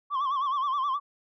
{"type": "tone with vibrato", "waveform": "sine", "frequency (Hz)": 1101, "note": "C#6", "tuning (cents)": -12, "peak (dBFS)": -22, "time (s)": [0.1, 1], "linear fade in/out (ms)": 50, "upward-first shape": "sine", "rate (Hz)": 9.5, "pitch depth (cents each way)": 110, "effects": ["tanh soft clip ceiling -24 dBFS"]}